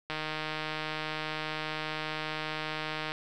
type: click train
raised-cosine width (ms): 0.3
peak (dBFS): -18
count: 469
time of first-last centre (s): 0.1-3.119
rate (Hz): 155
effects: none

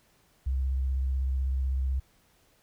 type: tone with vibrato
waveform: sine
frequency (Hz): 65.9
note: C2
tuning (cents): +13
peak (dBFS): -25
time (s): 0.46-2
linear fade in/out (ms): 10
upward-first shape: square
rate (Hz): 16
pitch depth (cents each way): 29
effects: pink hiss -65 dBFS RMS until 2.62 s

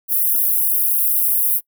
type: high-pass noise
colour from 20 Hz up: pink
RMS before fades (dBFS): -17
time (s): 0.08-1.61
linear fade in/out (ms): 50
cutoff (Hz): 11000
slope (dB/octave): 48
effects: noise-tail reverb RT60 0.1 s tail -24 dB re dry

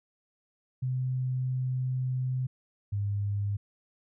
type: tone pair in turn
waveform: sine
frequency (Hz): 128.4 / 101.48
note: C3 / G#2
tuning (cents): -32 / -40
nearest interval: major third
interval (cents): 408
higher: first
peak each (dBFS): -27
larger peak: neither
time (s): 0.82-2.47 / 2.92-3.57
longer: first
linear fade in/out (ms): 10
effects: none

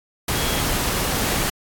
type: tone in noise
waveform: sine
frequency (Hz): 3304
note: G#7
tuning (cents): -10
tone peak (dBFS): -31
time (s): 0.36-0.61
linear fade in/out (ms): 5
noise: pink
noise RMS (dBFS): -22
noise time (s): 0.28-1.5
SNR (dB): -12
effects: AAC 64 kbps

